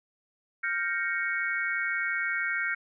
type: chord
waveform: sine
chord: G half-diminished seventh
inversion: third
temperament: equal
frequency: 1396.9 / 1568 / 1864.7 / 2217 Hz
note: F6 / G6 / Bb6 / Db7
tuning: 0 / 0 / 0 / 0 cents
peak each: -33 / -32 / -33 / -32 dBFS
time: 0.63-2.75 s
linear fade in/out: 10 ms
effects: none